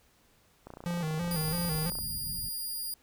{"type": "click train", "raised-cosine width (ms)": 1, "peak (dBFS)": -30, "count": 40, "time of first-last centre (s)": [0.67, 1.988], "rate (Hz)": 29.6}
{"type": "tone with vibrato", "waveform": "square", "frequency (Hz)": 164.81, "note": "E3", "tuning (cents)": 0, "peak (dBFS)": -31, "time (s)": [0.86, 1.9], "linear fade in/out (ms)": 0, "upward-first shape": "square", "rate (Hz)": 3, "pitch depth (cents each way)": 88}
{"type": "low-pass noise", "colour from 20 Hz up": "pink", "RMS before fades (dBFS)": -43, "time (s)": [1.21, 2.49], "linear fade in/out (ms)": 5, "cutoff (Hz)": 200, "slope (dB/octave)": 24}
{"type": "tone", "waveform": "5% pulse", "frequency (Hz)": 4836, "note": "D8", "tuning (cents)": 50, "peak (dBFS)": -27, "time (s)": [1.31, 2.94], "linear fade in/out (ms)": 2}
{"effects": ["pink hiss -65 dBFS RMS until 3.02 s"]}